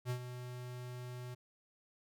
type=tone with ADSR envelope; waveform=square; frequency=124.2 Hz; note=B2; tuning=10 cents sharp; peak=-34 dBFS; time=0.05-1.35 s; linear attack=53 ms; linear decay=81 ms; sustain=-10 dB; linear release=14 ms; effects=none